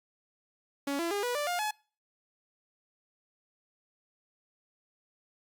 sawtooth tone with pitch steps, 280.6 / 337.6 / 406.1 / 488.6 / 587.7 / 707.1 / 850.6 Hz, C#4 / E4 / G#4 / B4 / D5 / F5 / G#5, +21 / +41 / -39 / -19 / +1 / +21 / +41 cents, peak -26 dBFS, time 0.87-1.71 s, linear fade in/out 5 ms, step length 120 ms, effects noise-tail reverb RT60 0.4 s tail -25 dB re dry + Opus 48 kbps

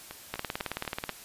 two click trains, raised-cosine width 0.3 ms, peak -15 / -23 dBFS, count 15 / 5, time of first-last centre 0.34-1.093 / 0.11-1.098 s, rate 18.6 / 4.05 Hz, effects white hiss -48 dBFS RMS until 1.24 s + resampled to 32000 Hz

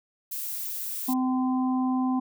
violet noise, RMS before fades -33 dBFS, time 0.31-1.14 s, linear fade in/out 10 ms
harmonic tone, 257 Hz, C4, 31 cents flat, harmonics 1 / 3 / 4, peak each -23 / -33 / -35 dBFS, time 1.08-2.2 s, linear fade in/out 10 ms
effects none

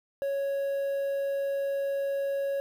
triangle tone with quantisation, 554.4 Hz, C#5, in tune, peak -25 dBFS, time 0.22-2.6 s, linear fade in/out 0 ms, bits 9, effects none

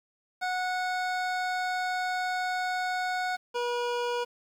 25% pulse tone pair in turn, 734 / 482.6 Hz, F#5 / B4, -14 / -40 cents, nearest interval perfect fifth, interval 726 cents, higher first, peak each -24 dBFS, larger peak neither, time 0.41-3.37 / 3.54-4.25 s, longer first, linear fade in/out 20 ms, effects low-pass 5000 Hz 12 dB/octave + 9-bit

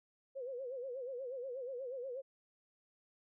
sine tone with vibrato, 512 Hz, C5, 38 cents flat, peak -40 dBFS, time 0.35-2.22 s, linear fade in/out 20 ms, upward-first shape sine, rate 8.3 Hz, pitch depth 120 cents each way, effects none

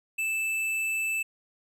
sine tone with tanh clipping, 2637 Hz, E7, in tune, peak -28 dBFS, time 0.18-1.23 s, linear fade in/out 10 ms, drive 13 dB, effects none

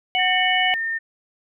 harmonic tone, 740 Hz, F#5, in tune, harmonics 1 / 3 / 4, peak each -22 / -22 / -22 dBFS, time 0.15-0.74 s, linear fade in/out 0 ms
sine tone, 1817 Hz, A#6, 45 cents flat, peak -22 dBFS, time 0.18-0.99 s, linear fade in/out 20 ms
effects none

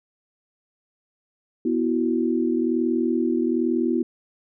sine chord, B suspended fourth, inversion none, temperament just, 246.9 / 329.3 / 370.4 Hz, B3 / E4 / F#4, 0 / -2 / +2 cents, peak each -23 / -23 / -26 dBFS, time 1.65-4.03 s, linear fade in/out 5 ms, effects none

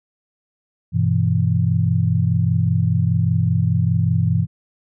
sine chord, E minor, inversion first, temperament equal with one note detuned, 98.45 / 123.47 / 164.81 Hz, G2 / B2 / E3, +8 / 0 / 0 cents, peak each -19 dBFS, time 0.92-4.47 s, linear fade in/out 50 ms, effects none

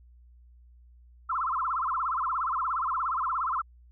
sine tone with vibrato, 1174.7 Hz, D6, in tune, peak -26 dBFS, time 1.29-3.62 s, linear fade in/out 10 ms, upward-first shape sine, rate 17 Hz, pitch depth 270 cents each way, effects added 60 Hz sine -52 dBFS peak until 3.91 s

